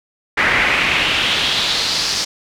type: noise with band-pass filter sweep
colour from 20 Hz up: brown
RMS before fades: -17 dBFS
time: 0.37-2.25 s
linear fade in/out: 10 ms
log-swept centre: 1900 to 5300 Hz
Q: 3
effects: none